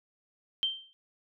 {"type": "tone with exponential decay", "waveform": "sine", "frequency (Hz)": 3136, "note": "G7", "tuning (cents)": 0, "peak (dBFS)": -23, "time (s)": [0.63, 0.93], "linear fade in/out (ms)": 0, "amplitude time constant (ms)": 64, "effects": []}